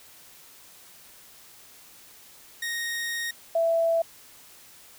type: tone pair in turn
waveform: sawtooth / sine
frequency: 1864.7 / 663.3 Hz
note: A#6 / E5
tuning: 0 / +11 cents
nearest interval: octave + tritone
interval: 1789 cents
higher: first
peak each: -25 / -20 dBFS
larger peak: second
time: 2.62-3.31 / 3.55-4.02 s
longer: first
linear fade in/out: 5 ms
effects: white hiss -51 dBFS RMS until 4.98 s